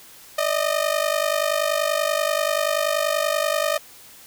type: ring-modulated tone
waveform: sawtooth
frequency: 613 Hz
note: D#5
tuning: 26 cents flat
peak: -13 dBFS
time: 0.38-3.78 s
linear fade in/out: 5 ms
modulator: 25.2 Hz
effects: white hiss -46 dBFS RMS until 4.26 s